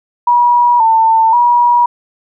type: tone with pitch steps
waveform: sine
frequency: 964 / 896 / 962 Hz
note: B5 / A5 / B5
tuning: -42 / +31 / -46 cents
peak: -6 dBFS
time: 0.27-1.86 s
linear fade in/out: 5 ms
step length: 530 ms
effects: none